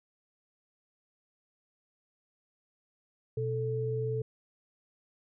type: tone pair together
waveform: sine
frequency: 123.25 / 439.2 Hz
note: B2 / A4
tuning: -3 / -3 cents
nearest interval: octave + minor seventh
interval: 2200 cents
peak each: -32 / -32 dBFS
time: 3.37-4.22 s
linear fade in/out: 5 ms
effects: none